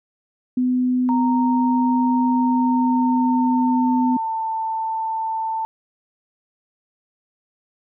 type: tone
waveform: sine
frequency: 251.6 Hz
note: B3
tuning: 32 cents sharp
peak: -16 dBFS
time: 0.57-4.17 s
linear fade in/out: 5 ms
type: tone with pitch glide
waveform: sine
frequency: 928 to 890.7 Hz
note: A#5 to A5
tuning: -8 to +21 cents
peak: -21 dBFS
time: 1.09-5.65 s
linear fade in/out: 0 ms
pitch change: -71 cents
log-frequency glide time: 2.27-4.5 s
effects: none